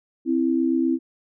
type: tone pair together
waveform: sine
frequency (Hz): 261.6 / 329.6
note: C4 / E4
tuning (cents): 0 / 0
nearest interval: major third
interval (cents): 400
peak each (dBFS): -21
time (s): 0.25-0.99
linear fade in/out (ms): 50
effects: none